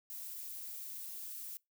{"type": "noise", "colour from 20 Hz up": "violet", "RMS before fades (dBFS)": -45, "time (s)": [0.1, 1.57], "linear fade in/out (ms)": 0, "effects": ["noise-tail reverb RT60 0.2 s tail -24 dB re dry"]}